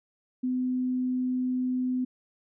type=tone; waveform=sine; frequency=253.5 Hz; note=B3; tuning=45 cents sharp; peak=-25 dBFS; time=0.43-2.05 s; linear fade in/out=10 ms; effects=none